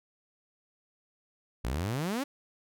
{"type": "exponential sweep", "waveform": "sawtooth", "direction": "up", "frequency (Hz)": [53.5, 293.7], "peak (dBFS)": -26, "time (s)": [1.64, 2.24], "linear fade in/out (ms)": 10, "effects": []}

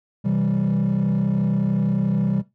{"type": "chord", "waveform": "triangle", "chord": "C major", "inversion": "none", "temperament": "equal", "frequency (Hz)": [130.81, 164.81, 196], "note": ["C3", "E3", "G3"], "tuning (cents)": [0, 0, 0], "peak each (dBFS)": [-21, -21, -18], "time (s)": [0.24, 2.42], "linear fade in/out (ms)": 20, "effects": ["noise-tail reverb RT60 0.2 s tail -17 dB re dry", "tanh soft clip ceiling -13 dBFS"]}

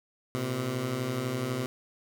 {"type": "beating tone pair", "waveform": "15% pulse", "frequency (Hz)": [116.54, 128.54], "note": ["A#2", "C3"], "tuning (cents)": [0, -30], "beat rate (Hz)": 12, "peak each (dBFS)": [-30, -24], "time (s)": [0.35, 1.66], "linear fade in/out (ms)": 0, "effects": []}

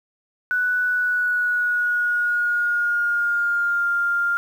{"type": "tone with pitch glide", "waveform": "sine", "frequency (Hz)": [1483, 1399.8], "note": ["F#6", "F6"], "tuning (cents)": [4, 4], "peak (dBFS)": -18, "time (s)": [0.51, 4.37], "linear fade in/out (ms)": 0, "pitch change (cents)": -100, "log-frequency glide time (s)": [0.83, 3.86], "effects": ["8-bit"]}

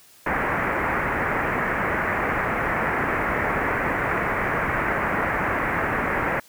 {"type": "low-pass noise", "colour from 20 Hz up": "white", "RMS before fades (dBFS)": -24, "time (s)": [0.26, 6.4], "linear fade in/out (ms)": 5, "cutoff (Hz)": 2100, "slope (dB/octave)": 48, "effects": ["white hiss -52 dBFS RMS until 6.48 s"]}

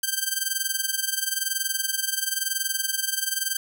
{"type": "tone with amplitude modulation", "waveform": "5% pulse", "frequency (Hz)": 1568, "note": "G6", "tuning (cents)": 0, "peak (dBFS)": -10, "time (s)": [0.03, 3.57], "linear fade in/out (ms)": 5, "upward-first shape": "sine", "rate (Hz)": 21, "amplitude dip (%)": 80, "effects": []}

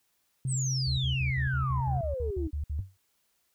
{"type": "tone with vibrato", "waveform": "sine", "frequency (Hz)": 130.81, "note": "C3", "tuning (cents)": 0, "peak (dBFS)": -27, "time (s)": [0.45, 2.01], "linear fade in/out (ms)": 2, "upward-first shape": "square", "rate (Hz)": 16, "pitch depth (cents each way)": 9}
{"type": "exponential sweep", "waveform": "sine", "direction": "down", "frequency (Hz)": [8720, 293.7], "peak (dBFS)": -31, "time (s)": [0.47, 2.51], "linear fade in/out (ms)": 50}
{"type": "tone bursts", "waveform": "sine", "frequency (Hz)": 73.42, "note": "D2", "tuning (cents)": 0, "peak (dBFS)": -29, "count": 12, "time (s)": [0.87, 2.806], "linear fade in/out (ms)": 5, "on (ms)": 110, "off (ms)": 56}
{"type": "tone with exponential decay", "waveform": "sine", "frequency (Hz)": 94.8, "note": "F#2", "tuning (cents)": 43, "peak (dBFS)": -28, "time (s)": [2.79, 2.97], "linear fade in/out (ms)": 0, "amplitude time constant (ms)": 37}
{"effects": ["tanh soft clip ceiling -18 dBFS", "white hiss -73 dBFS RMS until 3.54 s"]}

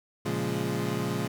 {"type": "chord", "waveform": "25% pulse", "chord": "Bb minor seventh", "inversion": "none", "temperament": "equal", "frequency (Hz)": [116.54, 138.59, 174.61, 207.7], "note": ["Bb2", "Db3", "F3", "Ab3"], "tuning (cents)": [0, 0, 0, 0], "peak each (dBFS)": -30, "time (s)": [0.25, 1.28], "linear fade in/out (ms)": 10, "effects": []}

